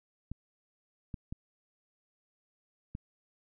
clicks, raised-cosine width 5 ms, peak -26 dBFS, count 4, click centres 0.316 / 1.142 / 1.325 / 2.951 s, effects none

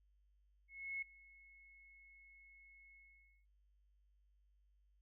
sine tone with ADSR envelope, 2184 Hz, C#7, 26 cents flat, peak -39 dBFS, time 0.68-3.46 s, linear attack 340 ms, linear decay 8 ms, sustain -22 dB, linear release 510 ms, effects noise-tail reverb RT60 0.1 s tail -25 dB re dry + added 50 Hz sine -70 dBFS peak until 5.01 s

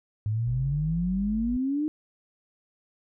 sine exponential sweep, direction up, 103.83 to 311.1 Hz, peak -24 dBFS, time 0.26-1.88 s, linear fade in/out 0 ms
triangle tone, 51 Hz, G#1, 31 cents flat, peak -31 dBFS, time 0.47-1.57 s, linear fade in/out 5 ms
effects none

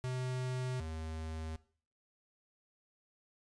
square tone pair in turn, 127.6 / 79.6 Hz, C3 / D#2, -43 / +40 cents, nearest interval minor sixth, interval 817 cents, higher first, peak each -36 / -40 dBFS, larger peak first, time 0.04-0.8 / 0.8-1.56 s, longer neither, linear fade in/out 0 ms, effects noise-tail reverb RT60 0.5 s tail -19 dB re dry + resampled to 22050 Hz

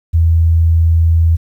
sine tone, 82.41 Hz, E2, in tune, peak -7 dBFS, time 0.13-1.37 s, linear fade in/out 20 ms, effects 8-bit

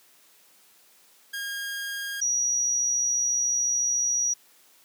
sawtooth / sine tone pair in turn, 1624 / 5787 Hz, G#6 / F#8, -39 / -39 cents, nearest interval octave + minor seventh, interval 2200 cents, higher second, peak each -27 / -22 dBFS, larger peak second, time 1.33-2.21 / 2.21-4.34 s, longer second, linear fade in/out 10 ms, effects white hiss -58 dBFS RMS until 4.84 s + high-pass 200 Hz 12 dB/octave

